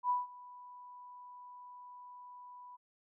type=tone with ADSR envelope; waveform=sine; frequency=987.8 Hz; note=B5; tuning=in tune; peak=-27 dBFS; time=0.03-2.77 s; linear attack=67 ms; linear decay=170 ms; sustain=-22 dB; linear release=19 ms; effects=none